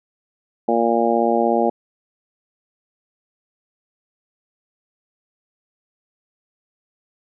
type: harmonic tone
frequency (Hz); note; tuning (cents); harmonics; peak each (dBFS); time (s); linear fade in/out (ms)
116.6; A#2; +1; 2 / 3 / 4 / 5 / 6 / 7; -22 / -22 / -22 / -22 / -22 / -22; 0.68-1.7; 5
effects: none